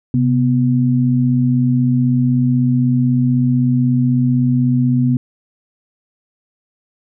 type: tone pair together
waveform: sine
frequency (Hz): 130.81 / 246.9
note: C3 / B3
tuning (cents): 0 / 0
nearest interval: major seventh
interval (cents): 1100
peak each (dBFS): -14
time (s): 0.14-5.17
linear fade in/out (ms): 2
effects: none